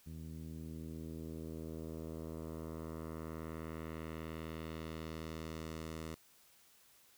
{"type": "tone with low-pass filter sweep", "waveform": "10% pulse", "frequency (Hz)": 80.1, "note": "E2", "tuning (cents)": -49, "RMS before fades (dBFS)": -45, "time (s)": [0.06, 6.15], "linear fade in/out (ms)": 10, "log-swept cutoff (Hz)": [170, 10000], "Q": 1, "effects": ["white hiss -66 dBFS RMS until 7.17 s"]}